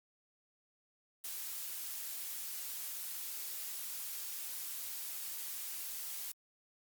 blue noise, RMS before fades -42 dBFS, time 1.24-6.32 s, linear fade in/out 5 ms, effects Opus 48 kbps

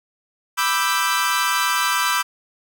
sawtooth chord, E minor seventh, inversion second, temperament equal with one note detuned, 987.8 / 1179.4 / 1318.5 / 1568 Hz, B5 / D6 / E6 / G6, 0 / +7 / 0 / 0 cents, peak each -20 dBFS, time 0.57-2.23 s, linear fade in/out 20 ms, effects none

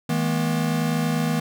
square tone cluster, 160 / 212.2 / 240.9 Hz, D#3 / G#3 / B3, +49 / +38 / -43 cents, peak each -24 / -29 / -26 dBFS, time 0.09-1.4 s, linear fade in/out 5 ms, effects none

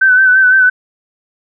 sine tone with vibrato, 1523 Hz, F#6, 50 cents sharp, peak -5 dBFS, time 0.01-0.7 s, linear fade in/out 10 ms, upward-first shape sine, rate 5.9 Hz, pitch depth 40 cents each way, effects none

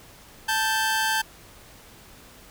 sawtooth tone pair together, 880 / 1568 Hz, A5 / G6, 0 / 0 cents, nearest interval minor seventh, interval 1000 cents, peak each -21 dBFS, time 0.48-1.22 s, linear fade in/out 10 ms, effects pink hiss -49 dBFS RMS until 2.5 s

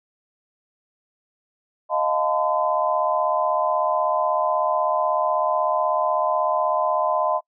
sine chord, F dominant seventh, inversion third, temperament equal with one note detuned, 622.3 / 698.5 / 880 / 1019.7 Hz, Eb5 / F5 / A5 / C6, 0 / 0 / 0 / -45 cents, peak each -23 / -25 / -27 / -23 dBFS, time 1.89-7.41 s, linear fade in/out 50 ms, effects noise-tail reverb RT60 0.1 s tail -26 dB re dry

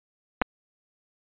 clicks, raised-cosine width 0.5 ms, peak -7 dBFS, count 2, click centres 0.416 / 0.42 s, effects resampled to 8000 Hz

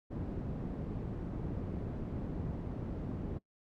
white low-pass noise, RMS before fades -39 dBFS, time 0.1-3.39 s, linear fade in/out 20 ms, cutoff 230 Hz, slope 12 dB/octave, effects noise-tail reverb RT60 0.1 s tail -21 dB re dry

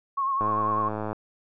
sine tone with vibrato, 1085 Hz, C#6, 37 cents flat, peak -23 dBFS, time 0.17-0.89 s, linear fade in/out 10 ms, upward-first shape sine, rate 10 Hz, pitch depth 48 cents each way
click train, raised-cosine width 1 ms, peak -17 dBFS, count 78, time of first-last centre 0.41-1.13 s, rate 107 Hz
effects none

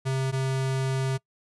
square tone pair in turn, 132.9 / 132.9 Hz, C3 / C3, +27 / +27 cents, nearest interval unison, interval 0 cents, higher neither, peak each -25 dBFS, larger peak neither, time 0.05-0.32 / 0.32-1.18 s, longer second, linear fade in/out 20 ms, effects noise-tail reverb RT60 0.1 s tail -23 dB re dry + resampled to 24000 Hz

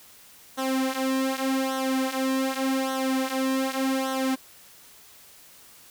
sawtooth tone with flanger, 264.5 Hz, C4, 19 cents sharp, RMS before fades -26 dBFS, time 0.57-4.36 s, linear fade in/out 20 ms, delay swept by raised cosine 0.41 to 5.21 ms, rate 0.85 Hz, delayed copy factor -0.8, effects white hiss -51 dBFS RMS until 5.9 s

